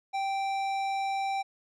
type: tone with tanh clipping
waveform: triangle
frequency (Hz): 782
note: G5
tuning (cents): -4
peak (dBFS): -30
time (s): 0.13-1.43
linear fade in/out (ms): 20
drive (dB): 18
effects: none